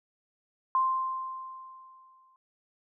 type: tone with exponential decay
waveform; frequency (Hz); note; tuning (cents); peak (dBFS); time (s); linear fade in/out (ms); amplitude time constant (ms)
sine; 1046.5; C6; 0; -21; 0.75-2.36; 1; 350
effects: none